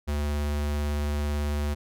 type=tone with vibrato; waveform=square; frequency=73.42 Hz; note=D2; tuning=in tune; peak=-26 dBFS; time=0.07-1.75 s; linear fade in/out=20 ms; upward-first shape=sine; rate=18 Hz; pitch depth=10 cents each way; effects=none